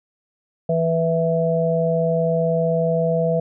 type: harmonic tone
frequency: 164.81 Hz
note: E3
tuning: in tune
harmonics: 1 / 3 / 4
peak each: -21 / -21 / -21 dBFS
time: 0.69-3.4 s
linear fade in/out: 5 ms
effects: none